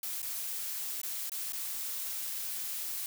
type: noise with dropouts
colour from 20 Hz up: blue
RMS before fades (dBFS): -37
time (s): 0.03-3.06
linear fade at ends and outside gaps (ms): 2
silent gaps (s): 0.219-0.227 / 1.016-1.032 / 1.296-1.318 / 1.523-1.531
effects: none